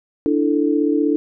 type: chord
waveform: sine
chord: D suspended second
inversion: none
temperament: equal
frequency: 293.7 / 329.6 / 440 Hz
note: D4 / E4 / A4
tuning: 0 / 0 / 0 cents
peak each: -17 / -20 / -21 dBFS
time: 0.26-1.16 s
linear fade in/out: 0 ms
effects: none